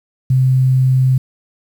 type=tone; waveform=sine; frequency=130 Hz; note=C3; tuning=11 cents flat; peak=-9 dBFS; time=0.3-1.18 s; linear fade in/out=5 ms; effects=7-bit